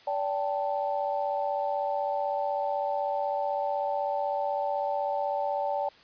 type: chord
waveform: sine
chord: D suspended fourth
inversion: none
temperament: equal with one note detuned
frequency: 577.6 / 784 / 880 Hz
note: D5 / G5 / A5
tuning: -29 / 0 / 0 cents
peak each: -30 / -31 / -32 dBFS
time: 0.07-5.89 s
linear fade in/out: 5 ms
effects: white hiss -55 dBFS RMS until 6.03 s + resampled to 11025 Hz